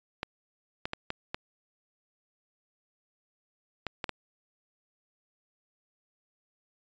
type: clicks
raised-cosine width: 0.3 ms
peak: -16 dBFS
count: 8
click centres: 0.231 / 0.855 / 0.934 / 1.104 / 1.345 / 3.867 / 4.042 / 4.093 s
effects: resampled to 16000 Hz